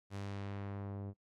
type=tone with low-pass filter sweep; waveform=sawtooth; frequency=99.6 Hz; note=G2; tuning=28 cents sharp; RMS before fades=-43 dBFS; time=0.1-1.14 s; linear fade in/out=50 ms; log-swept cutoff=9800 to 510 Hz; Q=0.71; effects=noise-tail reverb RT60 0.1 s tail -20 dB re dry